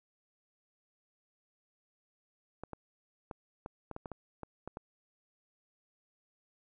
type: clicks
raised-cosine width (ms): 1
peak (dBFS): -27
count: 11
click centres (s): 2.636 / 2.733 / 3.312 / 3.661 / 3.913 / 3.964 / 4.058 / 4.117 / 4.433 / 4.676 / 4.771
effects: none